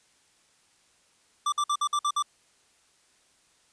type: tone bursts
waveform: square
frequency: 1174.7 Hz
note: D6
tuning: in tune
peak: -24 dBFS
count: 7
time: 1.46-2.225 s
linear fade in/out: 5 ms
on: 63 ms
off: 54 ms
effects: white hiss -64 dBFS RMS until 3.72 s + resampled to 22050 Hz